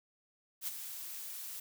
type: noise with ADSR envelope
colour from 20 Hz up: blue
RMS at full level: -36 dBFS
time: 0.61-1.6 s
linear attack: 63 ms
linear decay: 27 ms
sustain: -8 dB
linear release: 5 ms
effects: none